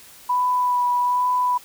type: tone with vibrato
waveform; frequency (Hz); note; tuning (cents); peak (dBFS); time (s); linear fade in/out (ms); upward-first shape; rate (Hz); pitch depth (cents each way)
sine; 987.8; B5; 0; -17; 0.29-1.58; 10; sine; 1.2; 15
effects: white hiss -46 dBFS RMS until 1.64 s